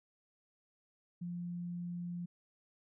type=tone; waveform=sine; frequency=174.61 Hz; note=F3; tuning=in tune; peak=-38 dBFS; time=1.21-2.26 s; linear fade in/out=10 ms; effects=none